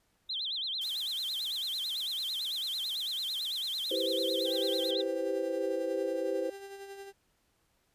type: tone with vibrato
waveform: sine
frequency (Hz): 3591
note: A7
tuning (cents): +35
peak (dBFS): -32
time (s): 0.29-5.02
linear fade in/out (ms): 10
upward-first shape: sine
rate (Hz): 9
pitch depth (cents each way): 260
type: noise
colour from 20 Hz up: blue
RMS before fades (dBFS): -45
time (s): 0.81-4.91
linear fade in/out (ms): 5
type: chord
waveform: sine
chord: C major seventh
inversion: first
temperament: equal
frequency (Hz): 329.6 / 392 / 493.9 / 523.3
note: E4 / G4 / B4 / C5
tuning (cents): 0 / 0 / 0 / 0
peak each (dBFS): -37 / -36 / -37 / -33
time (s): 3.91-6.5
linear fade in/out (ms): 5
type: tone with tremolo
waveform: 35% pulse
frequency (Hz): 395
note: G4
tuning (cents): +13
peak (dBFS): -40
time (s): 4.44-7.13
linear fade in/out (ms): 50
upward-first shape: sine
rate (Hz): 11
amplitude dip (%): 45
effects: pink hiss -73 dBFS RMS until 7.94 s + resampled to 32000 Hz